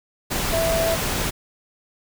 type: tone in noise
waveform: sine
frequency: 659.3 Hz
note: E5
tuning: in tune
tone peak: -20 dBFS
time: 0.52-0.96 s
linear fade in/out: 20 ms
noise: pink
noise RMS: -24 dBFS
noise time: 0.3-1.31 s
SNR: +1 dB
effects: none